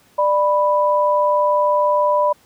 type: tone pair together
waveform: sine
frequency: 594 / 987.8 Hz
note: D5 / B5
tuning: +20 / 0 cents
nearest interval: major sixth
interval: 880 cents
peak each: -16 dBFS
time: 0.18-2.33 s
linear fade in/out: 10 ms
effects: pink hiss -54 dBFS RMS until 2.45 s + high-pass 80 Hz 12 dB/octave